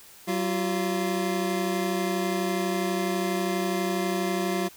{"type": "tone pair together", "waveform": "25% pulse", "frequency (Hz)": [189.2, 346.2], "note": ["F#3", "F4"], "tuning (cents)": [39, -15], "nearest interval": "minor seventh", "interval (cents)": 1046, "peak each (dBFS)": -24, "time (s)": [0.27, 4.69], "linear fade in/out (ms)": 20, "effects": ["white hiss -50 dBFS RMS until 4.76 s"]}